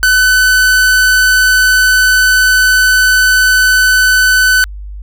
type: tone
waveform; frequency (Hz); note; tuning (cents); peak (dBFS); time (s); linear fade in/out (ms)
45% pulse; 1507; F#6; +31; -6; 0.03-4.64; 0
effects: added 50 Hz sine -23 dBFS peak until 5.02 s